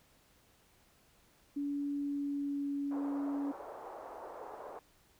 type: tone with pitch glide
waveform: sine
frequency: 285.3 to 282.7 Hz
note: C#4 to C#4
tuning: +50 to +34 cents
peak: -33 dBFS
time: 1.56-3.52 s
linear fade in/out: 10 ms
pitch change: -16 cents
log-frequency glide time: 1.93-2.72 s
type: band-pass noise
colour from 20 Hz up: white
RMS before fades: -47 dBFS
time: 2.91-4.79 s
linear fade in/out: 2 ms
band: 410 to 940 Hz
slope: 24 dB/octave
effects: pink hiss -67 dBFS RMS until 5.19 s

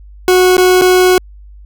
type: tone with dropouts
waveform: 40% pulse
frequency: 366.8 Hz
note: F#4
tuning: 15 cents flat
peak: -5 dBFS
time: 0.28-1.18 s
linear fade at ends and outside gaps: 1 ms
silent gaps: 0.569-0.58 / 0.813-0.819 s
effects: added 50 Hz sine -33 dBFS peak until 1.65 s

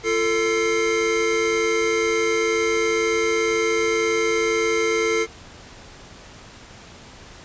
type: tone cluster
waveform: square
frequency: 343.4 / 445.4 / 2117 Hz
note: F4 / A4 / C7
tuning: -29 / +21 / +20 cents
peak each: -27 / -21 / -26 dBFS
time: 0.03-5.27 s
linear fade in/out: 50 ms
effects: pink hiss -43 dBFS RMS until 7.44 s + resampled to 16000 Hz

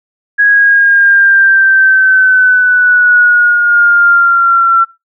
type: exponential sweep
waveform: sine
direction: down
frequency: 1660 to 1350 Hz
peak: -4 dBFS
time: 0.38-4.85 s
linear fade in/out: 20 ms
effects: noise-tail reverb RT60 0.2 s tail -17 dB re dry

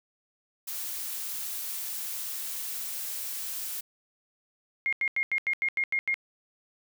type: noise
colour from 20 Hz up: blue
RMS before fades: -35 dBFS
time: 0.67-3.81 s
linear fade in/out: 10 ms
type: tone bursts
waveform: sine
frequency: 2136 Hz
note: C7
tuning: 35 cents sharp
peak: -24 dBFS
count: 9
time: 4.86-6.142 s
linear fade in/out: 0 ms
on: 66 ms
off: 86 ms
effects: none

